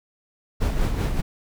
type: noise with tremolo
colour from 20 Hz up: brown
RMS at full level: -20 dBFS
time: 0.6-1.22 s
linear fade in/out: 20 ms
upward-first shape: sine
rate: 5.2 Hz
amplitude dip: 50%
effects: none